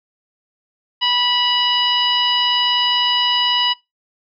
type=harmonic tone with a mistuned harmonic; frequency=979 Hz; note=B5; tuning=15 cents flat; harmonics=1 / 2 / 3 / 4 / 5; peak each=-22 / -26 / -16 / -26 / -25 dBFS; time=1.01-3.74 s; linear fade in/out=20 ms; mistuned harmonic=5; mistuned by=+20 cents; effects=noise-tail reverb RT60 0.2 s tail -21 dB re dry